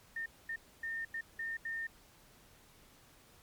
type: tone bursts at uneven times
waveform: sine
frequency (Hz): 1819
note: A#6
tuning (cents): -43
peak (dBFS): -36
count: 6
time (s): 0.16-0.26 / 0.49-0.56 / 0.83-1.05 / 1.14-1.21 / 1.39-1.57 / 1.65-1.87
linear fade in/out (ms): 5
effects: pink hiss -62 dBFS RMS until 3.42 s + MP3 96 kbps